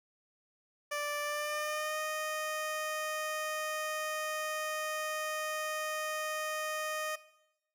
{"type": "tone with pitch glide", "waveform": "15% pulse", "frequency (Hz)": [587, 618.3], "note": ["D5", "D#5"], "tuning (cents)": [-1, -11], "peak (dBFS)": -27, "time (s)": [0.91, 7.16], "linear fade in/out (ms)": 10, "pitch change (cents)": 90, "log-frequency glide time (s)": [1.22, 1.99], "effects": ["noise-tail reverb RT60 0.9 s tail -18 dB re dry"]}